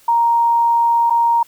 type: tone with dropouts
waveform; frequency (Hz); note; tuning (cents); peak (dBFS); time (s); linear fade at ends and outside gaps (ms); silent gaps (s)
sine; 934; A#5; +3; -11; 0.08-1.43; 5; 1.099-1.105
effects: white hiss -50 dBFS RMS until 1.47 s